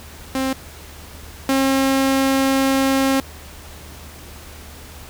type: tone pair in turn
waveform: sawtooth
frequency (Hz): 264.7 / 269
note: C4 / C4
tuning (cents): +20 / +48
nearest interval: unison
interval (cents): 28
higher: second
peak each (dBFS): -15 / -11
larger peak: second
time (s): 0.35-0.53 / 1.49-3.2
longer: second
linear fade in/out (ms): 2
effects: added 75 Hz sine -40 dBFS peak until 5.09 s + pink hiss -40 dBFS RMS until 5.09 s